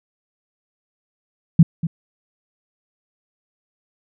sine tone with echo, 164.81 Hz, E3, in tune, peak -4 dBFS, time 1.59-1.63 s, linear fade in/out 5 ms, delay 240 ms, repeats 1, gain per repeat -14 dB, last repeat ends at 1.87 s, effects none

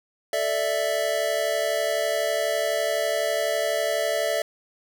square chord, A suspended fourth, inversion none, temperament equal, 440 / 587.3 / 659.3 Hz, A4 / D5 / E5, 0 / 0 / 0 cents, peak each -32 / -27 / -26 dBFS, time 0.33-4.42 s, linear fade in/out 2 ms, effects none

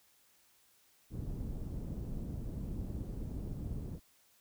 pink low-pass noise, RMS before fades -40 dBFS, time 1.1-4 s, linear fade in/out 50 ms, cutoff 240 Hz, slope 12 dB/octave, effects white hiss -68 dBFS RMS until 4.4 s

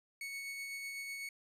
40% pulse tone with tremolo, 2217 Hz, C#7, in tune, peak -39 dBFS, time 0.21-1.29 s, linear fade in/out 2 ms, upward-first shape sine, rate 8 Hz, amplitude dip 25%, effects resampled to 32000 Hz

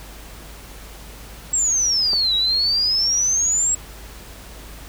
sine exponential two-way sweep, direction down then up, 7720 to 3829 to 7720 Hz, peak -16 dBFS, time 1.53-3.75 s, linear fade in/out 5 ms, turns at 2.35 s
clicks, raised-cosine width 1 ms, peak -19 dBFS, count 2, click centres 2.132 / 2.137 s
effects added 52 Hz sine -39 dBFS peak until 4.88 s + pink hiss -41 dBFS RMS until 4.88 s

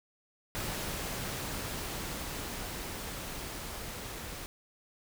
pink noise with level ramp, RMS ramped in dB -36 to -42 dBFS, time 0.55-4.46 s, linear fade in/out 0 ms, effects none

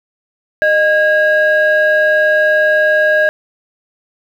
sine tone pair together, 614.8 / 1636 Hz, D#5 / G#6, -21 / -26 cents, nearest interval octave + perfect fourth, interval 1695 cents, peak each -10 dBFS, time 0.62-3.29 s, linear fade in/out 0 ms, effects tanh soft clip ceiling -4 dBFS + 7-bit

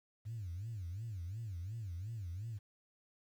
sine tone with vibrato, 99.2 Hz, G2, 21 cents sharp, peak -39 dBFS, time 0.25-2.59 s, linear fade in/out 20 ms, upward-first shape sine, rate 2.8 Hz, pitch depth 280 cents each way, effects tanh soft clip ceiling -36 dBFS + 11-bit

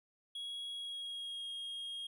triangle tone with pitch glide, 3322 to 3257 Hz, G#7 to G#7, 0 to -34 cents, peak -39 dBFS, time 0.35-2.07 s, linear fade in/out 5 ms, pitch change -34 cents, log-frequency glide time 0.71-1.49 s, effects none

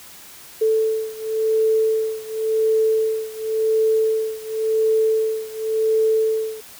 sine beating tone pair, 440 / 440.92 Hz, A4 / A4, 0 / +4 cents, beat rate 0.92 Hz, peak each -19 / -21 dBFS, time 0.61-6.61 s, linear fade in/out 10 ms, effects white hiss -42 dBFS RMS until 6.79 s

